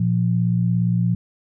sine tone pair together, 117.7 / 175.03 Hz, A#2 / F3, +17 / +4 cents, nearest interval perfect fifth, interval 687 cents, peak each -19 dBFS, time 0-1.15 s, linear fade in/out 5 ms, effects none

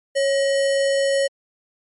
sine tone with sample-and-hold, 551 Hz, C#5, 11 cents flat, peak -16 dBFS, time 0.15-1.28 s, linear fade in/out 20 ms, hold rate 2450 Hz, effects MP3 48 kbps

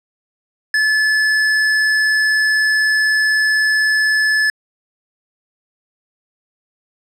sine tone with hard clipping, 1728 Hz, A6, 32 cents flat, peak -14 dBFS, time 0.74-4.5 s, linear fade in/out 2 ms, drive 14 dB, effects low-pass 8000 Hz 12 dB/octave

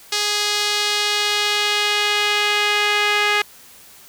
sawtooth tone with band-pass filter sweep, 415.3 Hz, G#4, in tune, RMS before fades -19 dBFS, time 0.12-3.42 s, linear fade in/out 5 ms, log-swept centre 4700 to 2300 Hz, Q 1.4, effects white hiss -45 dBFS RMS until 4.08 s

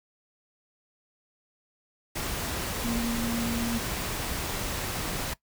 sine tone in noise, 233.2 Hz, A#3, 1 cent sharp, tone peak -28 dBFS, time 2.84-3.79 s, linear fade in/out 10 ms, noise pink, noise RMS -32 dBFS, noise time 2.15-5.34 s, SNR +1 dB, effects noise-tail reverb RT60 0.1 s tail -19 dB re dry

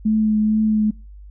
sine tone with vibrato, 215.4 Hz, A3, 37 cents flat, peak -14 dBFS, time 0.05-0.91 s, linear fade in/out 10 ms, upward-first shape triangle, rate 2.2 Hz, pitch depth 19 cents each way, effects noise-tail reverb RT60 0.3 s tail -25 dB re dry + added 50 Hz sine -37 dBFS peak until 1.3 s

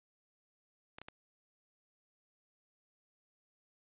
clicks, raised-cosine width 0.3 ms, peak -30 dBFS, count 3, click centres 0.985 / 1.016 / 1.085 s, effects resampled to 8000 Hz + 12-bit

